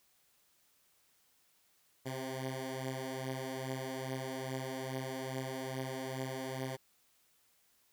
10% pulse beating tone pair, 130.81 / 133.21 Hz, C3 / C3, 0 / +31 cents, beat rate 2.4 Hz, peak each -31 / -35 dBFS, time 2.05-6.77 s, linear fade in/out 20 ms, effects white hiss -71 dBFS RMS until 7.92 s

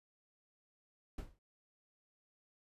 brown noise with exponential decay, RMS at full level -38 dBFS, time 1.18-1.39 s, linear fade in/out 5 ms, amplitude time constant 44 ms, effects resampled to 32000 Hz

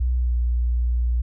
sine tone with pitch glide, 61.9 to 59.79 Hz, B1 to A#1, +5 to +45 cents, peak -18 dBFS, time 0-1.22 s, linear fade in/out 10 ms, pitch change -60 cents, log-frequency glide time 0.15-0.35 s, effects none

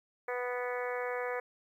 harmonic tone, 246.9 Hz, B3, in tune, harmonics 2 / 3 / 4 / 5 / 6 / 7 / 8 / 9, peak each -35 / -42 / -43 / -44 / -46 / -43 / -45 / -46 dBFS, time 0.28-1.4 s, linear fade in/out 5 ms, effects 11-bit

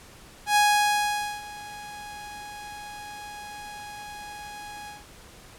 sawtooth tone with ADSR envelope, 830.6 Hz, G#5, in tune, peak -13 dBFS, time 0.46-5.05 s, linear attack 100 ms, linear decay 850 ms, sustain -21 dB, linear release 170 ms, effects pink hiss -49 dBFS RMS until 5.58 s + low-pass 12000 Hz 12 dB/octave

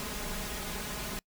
pink noise with comb filter, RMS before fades -37 dBFS, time 0-1.19 s, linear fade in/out 0 ms, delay 4.8 ms, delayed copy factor +0.65, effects noise-tail reverb RT60 0.1 s tail -26 dB re dry

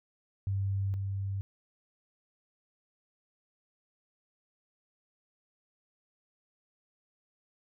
sine tone pair in turn, 98 / 98 Hz, G2 / G2, 0 / 0 cents, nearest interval unison, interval 0 cents, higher neither, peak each -28 / -31 dBFS, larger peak first, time 0.47-0.94 / 0.94-1.41 s, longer neither, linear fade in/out 0 ms, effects none

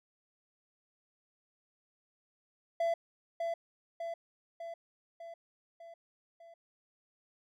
triangle tone with echo, 672 Hz, E5, 33 cents sharp, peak -26 dBFS, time 2.8-2.94 s, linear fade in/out 5 ms, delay 600 ms, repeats 6, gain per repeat -4 dB, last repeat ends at 6.54 s, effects none

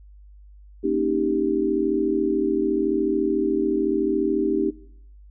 sine chord, Eb dominant seventh, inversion second, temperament equal, 233.1 / 277.2 / 311.1 / 392 Hz, Bb3 / Db4 / Eb4 / G4, 0 / 0 / 0 / 0 cents, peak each -29 / -27 / -24 / -23 dBFS, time 0.83-4.71 s, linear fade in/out 20 ms, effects noise-tail reverb RT60 0.7 s tail -20 dB re dry + added 50 Hz sine -44 dBFS peak until 5.3 s

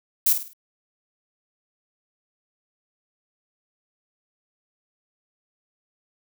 violet noise with echo, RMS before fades -18 dBFS, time 0.26-0.33 s, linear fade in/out 5 ms, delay 51 ms, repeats 4, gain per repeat -8 dB, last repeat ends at 0.534 s, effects none

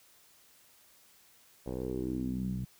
10% pulse tone with low-pass filter sweep, 63.6 Hz, C2, 48 cents flat, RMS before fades -35 dBFS, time 1.66-2.65 s, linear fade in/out 5 ms, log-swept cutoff 600 to 150 Hz, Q 3.9, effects white hiss -62 dBFS RMS until 2.79 s

